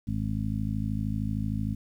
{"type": "harmonic tone", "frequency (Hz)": 53.1, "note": "G#1", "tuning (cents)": 39, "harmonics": [1, 2, 3, 4, 5], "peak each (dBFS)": [-34, -31, -36, -32, -37], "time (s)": [0.07, 1.75], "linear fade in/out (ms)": 10, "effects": ["10-bit"]}